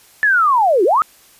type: linear two-way sweep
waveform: sine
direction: down then up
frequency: 1762 to 333.6 to 1326 Hz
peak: -10 dBFS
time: 0.23-1.02 s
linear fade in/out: 0 ms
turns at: 0.84 s
effects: white hiss -48 dBFS RMS until 1.39 s + resampled to 32000 Hz